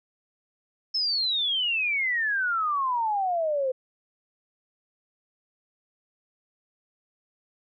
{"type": "exponential sweep", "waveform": "sine", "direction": "down", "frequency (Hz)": [5310, 507], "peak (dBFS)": -23, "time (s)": [0.94, 3.72], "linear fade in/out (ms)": 10, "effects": []}